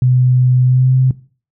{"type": "tone with pitch glide", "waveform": "sine", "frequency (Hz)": [126.5, 129.83], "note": ["B2", "C3"], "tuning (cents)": [42, -13], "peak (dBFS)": -8, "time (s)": [0.02, 1.11], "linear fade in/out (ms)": 2, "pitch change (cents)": 45, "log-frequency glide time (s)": [0.63, 0.94], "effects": ["noise-tail reverb RT60 0.4 s tail -19 dB re dry"]}